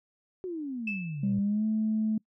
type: exponential sweep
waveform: sine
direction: down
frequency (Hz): 379.6 to 110.3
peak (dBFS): -32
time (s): 0.44-1.39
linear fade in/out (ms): 0
type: tone with exponential decay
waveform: sine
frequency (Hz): 2627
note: E7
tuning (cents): -7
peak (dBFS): -28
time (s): 0.87-1.33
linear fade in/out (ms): 5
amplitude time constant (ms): 100
type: tone with pitch glide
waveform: sine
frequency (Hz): 198.3 to 217.5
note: G3 to A3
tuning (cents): +20 to -20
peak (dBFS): -24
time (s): 1.23-2.18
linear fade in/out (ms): 5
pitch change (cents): +160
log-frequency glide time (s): 1.39-1.65
effects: noise-tail reverb RT60 0.1 s tail -25 dB re dry + tanh soft clip ceiling -19 dBFS